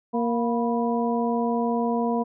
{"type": "harmonic tone with a mistuned harmonic", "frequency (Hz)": 234, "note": "A#3", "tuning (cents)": 7, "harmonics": [1, 2, 3, 4], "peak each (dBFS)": [-24, -27, -29, -30], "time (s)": [0.13, 2.24], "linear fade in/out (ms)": 20, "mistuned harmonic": 4, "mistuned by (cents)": 77, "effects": []}